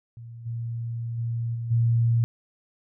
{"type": "tone with level steps", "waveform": "sine", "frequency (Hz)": 116.54, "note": "A#2", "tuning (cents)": 0, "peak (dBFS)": [-38, -28, -25, -28, -18], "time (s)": [0.17, 2.24], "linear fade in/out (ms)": 0, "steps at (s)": [0.45, 1.17, 1.54, 1.7], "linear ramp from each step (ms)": 20, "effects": []}